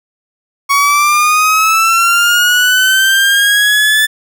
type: linear sweep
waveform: 30% pulse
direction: up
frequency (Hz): 1113 to 1750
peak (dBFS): -5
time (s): 0.69-4.07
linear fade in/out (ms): 20
effects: none